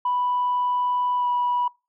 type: tone with pitch glide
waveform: sine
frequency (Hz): 987.8 to 978.1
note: B5 to B5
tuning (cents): 0 to -17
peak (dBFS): -19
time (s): 0.05-1.68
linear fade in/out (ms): 5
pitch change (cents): -17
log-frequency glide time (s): 1.17-1.27
effects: noise-tail reverb RT60 0.3 s tail -26 dB re dry + tanh soft clip ceiling -16 dBFS